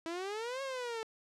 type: exponential two-way sweep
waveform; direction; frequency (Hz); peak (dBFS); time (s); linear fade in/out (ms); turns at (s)
sawtooth; up then down; 323 to 551 to 439; -33; 0.06-1.03; 0; 0.62
effects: low-pass 7000 Hz 12 dB/octave